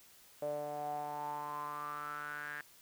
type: tone with band-pass filter sweep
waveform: sawtooth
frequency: 147.5 Hz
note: D3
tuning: 8 cents sharp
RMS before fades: -41 dBFS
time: 0.42-2.61 s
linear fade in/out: 0 ms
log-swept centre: 580 to 1700 Hz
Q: 8.5
effects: white hiss -61 dBFS RMS until 2.81 s